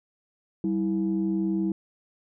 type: tone pair together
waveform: sine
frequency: 193.54 / 325.5 Hz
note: G3 / E4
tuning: -22 / -22 cents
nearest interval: major sixth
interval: 900 cents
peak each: -25 dBFS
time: 0.64-1.72 s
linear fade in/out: 2 ms
effects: tanh soft clip ceiling -17 dBFS